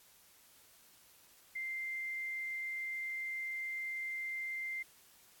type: tone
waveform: sine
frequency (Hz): 2091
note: C7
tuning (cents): -2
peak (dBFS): -37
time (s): 1.55-4.83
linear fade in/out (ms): 10
effects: white hiss -63 dBFS RMS until 5.4 s + AAC 64 kbps